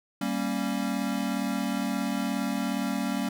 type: chord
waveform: square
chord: G diminished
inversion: none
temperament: equal with one note detuned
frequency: 196 / 233.1 / 275.3 Hz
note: G3 / Bb3 / Db4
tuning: 0 / 0 / -12 cents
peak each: -32 dBFS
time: 0.21-3.29 s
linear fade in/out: 5 ms
effects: none